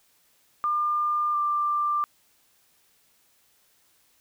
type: tone pair in turn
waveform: sine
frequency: 1200 / 1184.8 Hz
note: D6 / D6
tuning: +37 / +15 cents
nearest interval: unison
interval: 22 cents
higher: first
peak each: -22 dBFS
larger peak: neither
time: 0.64-1.34 / 1.34-2.04 s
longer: neither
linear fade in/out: 0 ms
effects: white hiss -64 dBFS RMS until 4.2 s